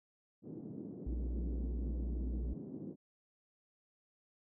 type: band-pass noise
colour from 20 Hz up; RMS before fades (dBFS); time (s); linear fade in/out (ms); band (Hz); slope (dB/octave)
white; -46; 0.42-2.96; 50; 140 to 320; 24
type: tone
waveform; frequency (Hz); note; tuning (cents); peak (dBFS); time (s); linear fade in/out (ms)
sine; 59.7; A#1; +42; -35; 1.06-2.54; 10
effects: none